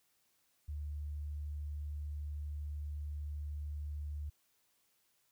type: tone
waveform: sine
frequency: 73.9 Hz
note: D2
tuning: 11 cents sharp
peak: -38 dBFS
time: 0.68-4.3 s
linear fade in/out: 10 ms
effects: white hiss -75 dBFS RMS until 5.31 s